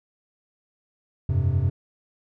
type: chord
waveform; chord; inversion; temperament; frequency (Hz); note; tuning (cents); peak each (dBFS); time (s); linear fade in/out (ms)
triangle; F suspended second; none; just; 87.31 / 98.22 / 130.96; F2 / G2 / C3; 0 / +4 / +2; -22; 1.29-1.7; 5
effects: none